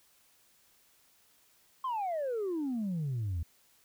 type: exponential sweep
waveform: sine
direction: down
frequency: 1079 to 78 Hz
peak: -29 dBFS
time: 1.84-3.43 s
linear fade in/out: 5 ms
effects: tanh soft clip ceiling -29 dBFS + white hiss -66 dBFS RMS until 3.84 s